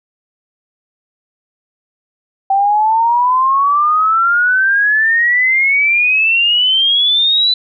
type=exponential sweep; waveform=sine; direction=up; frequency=773 to 4014 Hz; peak=-9 dBFS; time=2.5-7.54 s; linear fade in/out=5 ms; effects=none